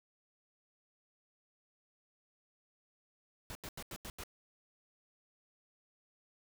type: noise bursts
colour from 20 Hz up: pink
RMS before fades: -45 dBFS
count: 6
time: 3.5-4.236 s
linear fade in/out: 0 ms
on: 51 ms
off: 86 ms
effects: none